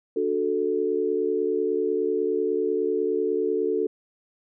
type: chord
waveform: sine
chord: D major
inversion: none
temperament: equal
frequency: 293.7 / 370 / 440 Hz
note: D4 / F#4 / A4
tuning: 0 / 0 / 0 cents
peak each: -30 / -26 / -24 dBFS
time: 0.16-3.87 s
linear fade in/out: 5 ms
effects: none